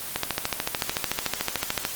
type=click train; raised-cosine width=0.2 ms; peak=-6 dBFS; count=24; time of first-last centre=0.16-1.851 s; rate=13.6 Hz; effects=white hiss -34 dBFS RMS until 1.95 s + Opus 24 kbps